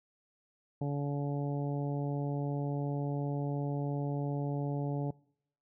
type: harmonic tone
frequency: 142.8 Hz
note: D3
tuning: 48 cents flat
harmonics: 1 / 2 / 3 / 4 / 5 / 6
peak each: -32 / -38 / -42 / -44 / -46 / -48 dBFS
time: 0.81-5.11 s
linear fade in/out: 5 ms
effects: noise-tail reverb RT60 0.7 s tail -25 dB re dry